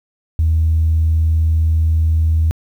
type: tone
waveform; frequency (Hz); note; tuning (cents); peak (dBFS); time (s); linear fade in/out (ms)
sine; 80.1; E2; -49; -10; 0.39-2.51; 0
effects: tanh soft clip ceiling -7 dBFS + 8-bit